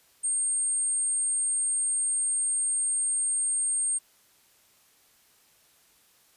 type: tone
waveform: sine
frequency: 8590 Hz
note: C9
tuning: 44 cents sharp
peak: -24 dBFS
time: 0.23-3.99 s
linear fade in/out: 20 ms
effects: white hiss -62 dBFS RMS until 6.36 s + resampled to 32000 Hz